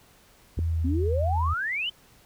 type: tone with vibrato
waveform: sine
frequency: 81.9 Hz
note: E2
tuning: 11 cents flat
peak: -23 dBFS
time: 0.57-1.54 s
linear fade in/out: 10 ms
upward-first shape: sine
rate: 3 Hz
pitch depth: 16 cents each way
type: click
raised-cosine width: 3 ms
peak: -18 dBFS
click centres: 0.59 s
type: exponential sweep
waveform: sine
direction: up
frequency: 245.1 to 3128 Hz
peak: -26 dBFS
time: 0.84-1.9 s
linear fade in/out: 10 ms
effects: pink hiss -57 dBFS RMS until 2.25 s